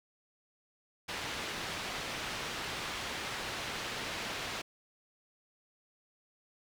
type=low-pass noise; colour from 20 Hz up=white; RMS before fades=-39 dBFS; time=1.08-4.62 s; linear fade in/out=10 ms; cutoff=3400 Hz; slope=12 dB/octave; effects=none